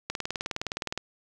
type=click train; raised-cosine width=0.2 ms; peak=-13 dBFS; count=18; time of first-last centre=0.1-0.976 s; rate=19.4 Hz; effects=none